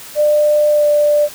sine tone with pitch glide, 597 to 591.2 Hz, D5 to D5, +28 to +11 cents, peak -9 dBFS, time 0.15-1.29 s, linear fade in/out 50 ms, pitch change -17 cents, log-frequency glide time 0.7-0.85 s, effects white hiss -34 dBFS RMS until 1.34 s

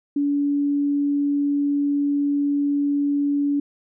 sine tone, 286 Hz, D4, 46 cents flat, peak -18 dBFS, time 0.16-3.6 s, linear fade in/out 5 ms, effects none

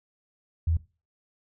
sine tone, 82 Hz, E2, 9 cents flat, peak -21 dBFS, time 0.67-0.77 s, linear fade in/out 5 ms, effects noise-tail reverb RT60 0.3 s tail -17 dB re dry

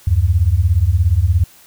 sine beating tone pair, 77 / 94 Hz, D#2 / F#2, -17 / +28 cents, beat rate 17 Hz, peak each -14 / -13 dBFS, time 0.07-1.44 s, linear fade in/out 5 ms, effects white hiss -46 dBFS RMS until 1.66 s

